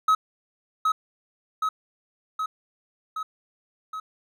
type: tone with echo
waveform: triangle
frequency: 1278 Hz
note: D#6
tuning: 46 cents sharp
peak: -14 dBFS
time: 0.08-0.15 s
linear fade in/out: 5 ms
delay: 770 ms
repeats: 5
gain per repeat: -3 dB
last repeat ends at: 4 s
effects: none